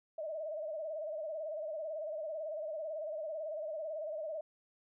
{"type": "tone with vibrato", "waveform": "sine", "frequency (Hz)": 622.3, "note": "D#5", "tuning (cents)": 0, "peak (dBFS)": -37, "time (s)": [0.18, 4.41], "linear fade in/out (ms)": 5, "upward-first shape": "sine", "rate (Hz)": 18, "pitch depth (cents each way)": 90, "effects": []}